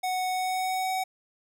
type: tone with pitch glide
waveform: square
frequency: 740 to 752.1 Hz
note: F#5 to F#5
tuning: 0 to +28 cents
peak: -27 dBFS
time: 0.03-1.04 s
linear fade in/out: 10 ms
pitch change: +28 cents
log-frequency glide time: 0.3-0.9 s
effects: none